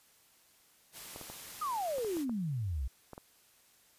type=noise; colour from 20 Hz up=white; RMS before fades=-47 dBFS; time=0.92-2.26 s; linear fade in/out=50 ms
type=clicks; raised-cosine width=1 ms; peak=-31 dBFS; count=9; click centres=1.161 / 1.213 / 1.3 / 1.983 / 2.047 / 2.169 / 2.295 / 3.133 / 3.179 s
type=exponential sweep; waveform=sine; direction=down; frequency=1285 to 58.27 Hz; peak=-32 dBFS; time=1.61-2.88 s; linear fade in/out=10 ms
effects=white hiss -65 dBFS RMS until 3.98 s + resampled to 32000 Hz